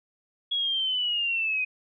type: linear sweep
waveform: sine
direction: down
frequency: 3347 to 2489 Hz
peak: -24 dBFS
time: 0.51-1.65 s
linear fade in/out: 10 ms
effects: none